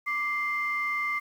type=tone pair together; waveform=sine; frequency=1174.7 / 2093 Hz; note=D6 / C7; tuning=0 / 0 cents; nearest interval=minor seventh; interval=1000 cents; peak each=-30 / -27 dBFS; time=0.06-1.2 s; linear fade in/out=20 ms; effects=tanh soft clip ceiling -20 dBFS + 9-bit